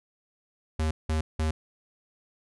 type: tone bursts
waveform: square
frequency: 78.5 Hz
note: D#2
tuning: 16 cents sharp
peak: -25 dBFS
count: 3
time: 0.79-1.51 s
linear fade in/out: 5 ms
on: 120 ms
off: 180 ms
effects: resampled to 24000 Hz